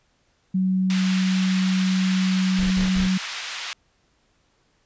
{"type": "tone", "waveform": "sine", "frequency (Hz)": 187.2, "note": "F#3", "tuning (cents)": 20, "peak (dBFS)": -18, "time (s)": [0.54, 3.18], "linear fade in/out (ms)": 10}
{"type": "band-pass noise", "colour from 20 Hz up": "white", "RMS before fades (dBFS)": -32, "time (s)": [0.9, 3.73], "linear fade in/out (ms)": 0, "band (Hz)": [1300, 3900], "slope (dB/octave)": 12}
{"type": "noise bursts", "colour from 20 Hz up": "brown", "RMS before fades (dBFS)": -29, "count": 3, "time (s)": [2.58, 3.076], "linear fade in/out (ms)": 10, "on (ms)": 130, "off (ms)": 53}
{"effects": ["pink hiss -65 dBFS RMS until 4.85 s", "resampled to 16000 Hz"]}